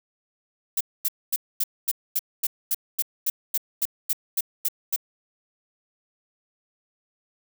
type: noise bursts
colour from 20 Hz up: violet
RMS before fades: -23 dBFS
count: 16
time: 0.77-4.962 s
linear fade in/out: 5 ms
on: 37 ms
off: 240 ms
effects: none